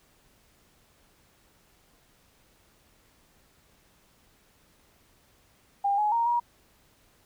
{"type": "tone with pitch steps", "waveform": "sine", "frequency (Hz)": [801, 841, 931, 953], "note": ["G5", "G#5", "A#5", "A#5"], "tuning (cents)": [37, 22, -2, 38], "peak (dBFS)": -22, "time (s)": [5.84, 6.4], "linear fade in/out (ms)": 10, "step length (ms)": 140, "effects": ["pink hiss -63 dBFS RMS until 7.25 s"]}